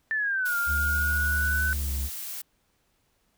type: exponential two-way sweep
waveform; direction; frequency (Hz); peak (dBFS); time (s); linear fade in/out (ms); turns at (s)
sine; down then up; 1786 to 1400 to 1510; -24; 0.11-1.73; 0; 0.57
type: noise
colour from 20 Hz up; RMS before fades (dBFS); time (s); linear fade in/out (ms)
blue; -36; 0.45-2.42; 10
type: tone with pitch glide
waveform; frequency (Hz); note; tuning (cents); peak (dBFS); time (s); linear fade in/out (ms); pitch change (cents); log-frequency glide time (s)
triangle; 73.42 to 68.9; D2 to C#2; 0 to -10; -25; 0.66-2.1; 50; -110; 1.67-1.96
effects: pink hiss -70 dBFS RMS until 3.37 s